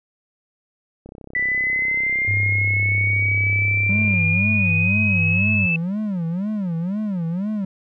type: click train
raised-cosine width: 2 ms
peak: -25 dBFS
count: 102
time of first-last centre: 1.06-4.139 s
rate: 32.8 Hz
type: linear sweep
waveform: sine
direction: up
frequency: 1975.5 to 2637 Hz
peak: -18 dBFS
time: 1.35-5.76 s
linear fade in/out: 2 ms
type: tone with pitch glide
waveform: sine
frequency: 100.2 to 100.84 Hz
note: G2 to G2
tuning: +38 to +49 cents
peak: -20 dBFS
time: 2.27-5.67 s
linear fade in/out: 20 ms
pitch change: +11 cents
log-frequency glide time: 4.22-5.44 s
type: tone with vibrato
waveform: triangle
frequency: 188.1 Hz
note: F#3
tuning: 29 cents sharp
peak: -19 dBFS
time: 3.89-7.65 s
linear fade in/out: 5 ms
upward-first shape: sine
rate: 2 Hz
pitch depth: 240 cents each way
effects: none